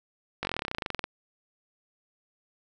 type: slowing click train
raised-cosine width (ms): 0.3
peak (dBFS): -14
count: 20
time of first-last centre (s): 0.43-1.041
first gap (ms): 20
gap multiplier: 1.05
effects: none